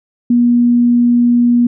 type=tone; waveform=sine; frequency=240.4 Hz; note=B3; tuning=46 cents flat; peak=-7 dBFS; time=0.3-1.67 s; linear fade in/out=5 ms; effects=none